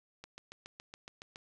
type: click train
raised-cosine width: 0.2 ms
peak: -29 dBFS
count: 9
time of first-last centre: 0.24-1.359 s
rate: 7.15 Hz
effects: none